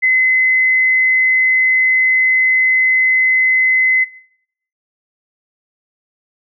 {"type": "tone", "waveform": "sine", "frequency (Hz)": 2040, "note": "C7", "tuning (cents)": -44, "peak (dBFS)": -9, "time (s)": [0.02, 4.05], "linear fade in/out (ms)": 20, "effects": ["noise-tail reverb RT60 0.7 s tail -21 dB re dry"]}